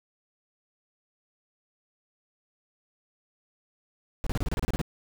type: noise bursts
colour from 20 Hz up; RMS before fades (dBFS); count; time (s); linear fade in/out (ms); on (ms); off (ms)
brown; -27; 11; 4.24-4.815; 0; 25; 30
effects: none